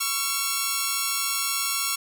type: tone pair together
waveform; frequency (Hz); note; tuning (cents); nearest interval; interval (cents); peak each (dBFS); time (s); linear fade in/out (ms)
5% pulse; 1113 / 1355.5; C#6 / E6; +7 / +48; minor third; 341; -15; 0-1.96; 10
effects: none